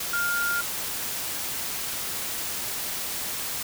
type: tone in noise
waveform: sine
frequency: 1406 Hz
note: F6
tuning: 11 cents sharp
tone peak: -24 dBFS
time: 0.13-0.61 s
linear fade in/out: 5 ms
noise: white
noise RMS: -31 dBFS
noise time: 0-3.63 s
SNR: +4 dB
effects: none